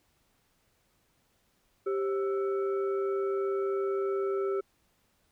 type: tone with frequency modulation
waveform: sine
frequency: 392.5 Hz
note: G4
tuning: 2 cents sharp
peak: -27 dBFS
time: 1.86-4.61 s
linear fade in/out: 10 ms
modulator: 928 Hz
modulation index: 0.51
effects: pink hiss -71 dBFS RMS until 5.31 s